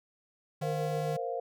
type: tone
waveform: square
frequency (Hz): 152.9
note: D#3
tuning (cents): -30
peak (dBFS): -34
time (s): 0.61-1.17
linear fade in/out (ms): 10
type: chord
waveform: sine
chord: Bb suspended second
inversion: none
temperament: equal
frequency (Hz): 466.2 / 523.3 / 698.5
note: Bb4 / C5 / F5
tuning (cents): 0 / 0 / 0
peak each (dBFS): -36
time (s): 0.62-1.4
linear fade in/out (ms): 5
effects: none